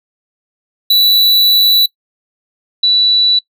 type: tone pair in turn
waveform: square / sine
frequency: 3951 / 3951 Hz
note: B7 / B7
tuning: 0 / 0 cents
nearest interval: unison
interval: 0 cents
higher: neither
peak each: -7 dBFS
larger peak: neither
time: 0.9-1.86 / 2.83-3.39 s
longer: first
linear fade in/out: 5 ms
effects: noise-tail reverb RT60 0.1 s tail -22 dB re dry